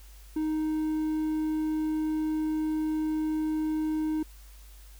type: tone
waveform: triangle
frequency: 311.1 Hz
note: D#4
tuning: in tune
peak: -24 dBFS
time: 0.36-4.23 s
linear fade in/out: 5 ms
effects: added 50 Hz sine -47 dBFS peak until 4.99 s + white hiss -57 dBFS RMS until 4.99 s